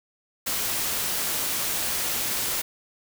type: noise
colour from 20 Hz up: white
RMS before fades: -27 dBFS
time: 0.46-2.62 s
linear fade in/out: 10 ms
effects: none